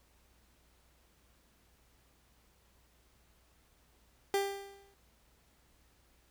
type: tone with exponential decay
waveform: 30% pulse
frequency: 396.8 Hz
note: G4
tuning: 21 cents sharp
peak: -24 dBFS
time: 4.34-4.94 s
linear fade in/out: 1 ms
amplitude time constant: 130 ms
effects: added 60 Hz sine -69 dBFS peak until 6.3 s + pink hiss -69 dBFS RMS until 6.3 s